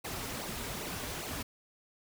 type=noise with flanger; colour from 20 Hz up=pink; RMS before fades=-39 dBFS; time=0.04-1.43 s; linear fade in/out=10 ms; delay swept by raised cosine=0.57 to 5.97 ms; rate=2.5 Hz; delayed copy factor=-0.75; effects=none